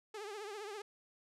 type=tone with vibrato; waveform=sawtooth; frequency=415.3 Hz; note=G#4; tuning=in tune; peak=-39 dBFS; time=0.14-0.82 s; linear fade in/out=5 ms; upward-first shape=triangle; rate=15 Hz; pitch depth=120 cents each way; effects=low-pass 9000 Hz 12 dB/octave